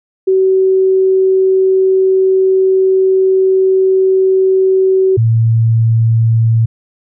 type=tone pair in turn; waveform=sine; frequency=379.3 / 113.65 Hz; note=F#4 / A#2; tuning=+43 / -43 cents; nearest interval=octave + major sixth; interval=2086 cents; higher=first; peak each=-7 dBFS; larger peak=neither; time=0.27-5.17 / 5.17-6.66 s; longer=first; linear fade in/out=10 ms; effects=none